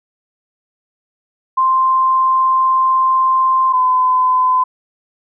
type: tone pair in turn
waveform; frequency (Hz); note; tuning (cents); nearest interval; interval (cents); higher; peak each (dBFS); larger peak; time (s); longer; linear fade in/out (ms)
sine; 1046 / 1018; C6 / C6; -1 / -48; unison; 47; first; -10; neither; 1.57-3.73 / 3.73-4.64; first; 10
effects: none